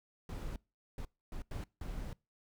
brown noise bursts at uneven times, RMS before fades -41 dBFS, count 5, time 0.29-0.56 / 0.98-1.05 / 1.32-1.42 / 1.51-1.64 / 1.81-2.13 s, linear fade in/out 2 ms, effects noise-tail reverb RT60 0.3 s tail -25 dB re dry

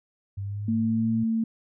sine linear sweep, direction up, 98 to 116.54 Hz, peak -29 dBFS, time 0.37-1.24 s, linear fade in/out 10 ms
sine tone, 225.2 Hz, A3, 40 cents sharp, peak -22 dBFS, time 0.68-1.44 s, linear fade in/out 5 ms
effects none

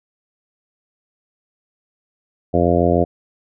harmonic tone, 86.6 Hz, F2, 14 cents flat, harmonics 1 / 2 / 3 / 4 / 5 / 6 / 7 / 8, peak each -21 / -21 / -21 / -21 / -21 / -21 / -21 / -21 dBFS, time 2.53-3.05 s, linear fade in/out 20 ms, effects none

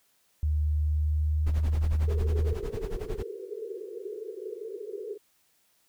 sine tone with pitch glide, 75.5 to 77.22 Hz, D2 to D#2, +48 to -13 cents, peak -23 dBFS, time 0.43-2.53 s, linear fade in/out 0 ms, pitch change +39 cents, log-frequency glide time 0.79-1.97 s
brown noise with tremolo, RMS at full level -32 dBFS, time 1.46-3.23 s, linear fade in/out 10 ms, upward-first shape sine, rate 11 Hz, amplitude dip 90%
pink band-pass noise, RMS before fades -38 dBFS, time 2.07-5.18 s, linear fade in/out 10 ms, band 380 to 460 Hz, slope 96 dB/octave
effects white hiss -68 dBFS RMS until 5.88 s

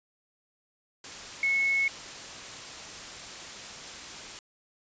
sine tone in noise, 2193 Hz, C#7, 19 cents flat, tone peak -23 dBFS, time 1.43-1.88 s, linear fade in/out 2 ms, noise white, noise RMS -41 dBFS, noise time 1.04-4.39 s, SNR +15 dB, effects resampled to 16000 Hz

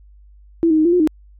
sine tone with pitch steps, 332.9 / 314 / 311.2 / 343.7 / 357.9 / 310.5 Hz, E4 / D#4 / D#4 / F4 / F4 / D#4, +17 / +16 / 0 / -28 / +42 / -3 cents, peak -11 dBFS, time 0.63-1.074 s, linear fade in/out 0 ms, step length 74 ms, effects added 50 Hz sine -43 dBFS peak until 1.39 s

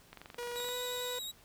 click train, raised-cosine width 0.3 ms, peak -31 dBFS, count 14, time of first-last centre 0.13-0.688 s, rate 23.3 Hz
sawtooth tone with pitch glide, 481.3 to 494.3 Hz, B4 to B4, -45 to +1 cents, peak -34 dBFS, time 0.38-1.19 s, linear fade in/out 5 ms, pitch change +46 cents, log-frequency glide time 0.53-0.75 s
sawtooth tone with vibrato, 3807 Hz, A#7, 36 cents sharp, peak -36 dBFS, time 0.55-1.32 s, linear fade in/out 20 ms, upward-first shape triangle, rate 11 Hz, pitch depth 27 cents each way
effects pink hiss -61 dBFS RMS until 1.44 s

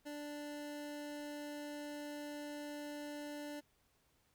25% pulse tone, 293.7 Hz, D4, in tune, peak -40 dBFS, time 0.05-3.61 s, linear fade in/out 20 ms, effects pink hiss -75 dBFS RMS until 4.34 s

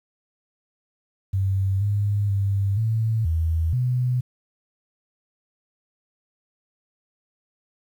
sine tone with pitch steps, 96.5 / 102.2 / 99 / 111.6 / 81.3 / 125 Hz, G2 / G#2 / G2 / A2 / E2 / B2, -27 / -27 / +18 / +25 / -23 / +21 cents, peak -19 dBFS, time 1.33-4.21 s, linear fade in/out 10 ms, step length 480 ms, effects 9-bit

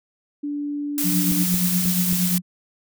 sine tone, 290.4 Hz, D4, 19 cents flat, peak -24 dBFS, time 0.43-1.44 s, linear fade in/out 10 ms
blue noise, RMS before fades -24 dBFS, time 0.98-2.38 s, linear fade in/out 0 ms
sine tone with tremolo, 180 Hz, F#3, 47 cents flat, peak -17 dBFS, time 1.03-2.42 s, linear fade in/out 50 ms, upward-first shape triangle, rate 8.5 Hz, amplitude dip 65%
clicks, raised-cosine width 3 ms, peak -19 dBFS, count 4, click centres 1.318 / 1.542 / 1.856 / 2.128 s
effects none

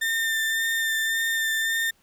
35% pulse tone with vibrato, 1800 Hz, A6, 39 cents sharp, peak -21 dBFS, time 0.01-1.91 s, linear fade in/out 10 ms, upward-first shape sine, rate 1.8 Hz, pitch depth 16 cents each way, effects pink hiss -63 dBFS RMS until 2.02 s

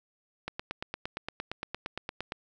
click train, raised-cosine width 0.3 ms, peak -18 dBFS, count 17, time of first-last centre 0.48-2.321 s, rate 8.69 Hz, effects none

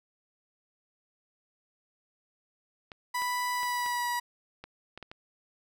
clicks, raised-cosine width 0.3 ms, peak -27 dBFS, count 8, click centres 2.918 / 3.22 / 3.632 / 3.862 / 4.64 / 4.976 / 5.027 / 5.115 s
30% pulse tone with pitch glide, 987.8 to 968 Hz, B5 to B5, 0 to -35 cents, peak -26 dBFS, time 3.14-4.2 s, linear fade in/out 10 ms, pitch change -35 cents, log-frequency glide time 3.53-4.08 s
effects none

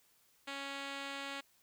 5% pulse tone with low-pass filter, 277.2 Hz, C#4, in tune, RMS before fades -43 dBFS, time 0.47-1.41 s, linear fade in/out 10 ms, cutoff 5400 Hz, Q 1.3, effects white hiss -70 dBFS RMS until 1.62 s

